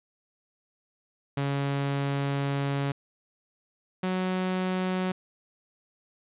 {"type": "tone pair in turn", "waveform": "sawtooth", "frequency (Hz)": [139.9, 185.07], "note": ["C#3", "F#3"], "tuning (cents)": [16, 1], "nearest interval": "perfect fourth", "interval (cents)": 485, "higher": "second", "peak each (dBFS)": -22, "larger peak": "neither", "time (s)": [[1.37, 2.92], [4.03, 5.12]], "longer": "first", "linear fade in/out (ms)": 5, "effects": ["resampled to 8000 Hz", "10-bit"]}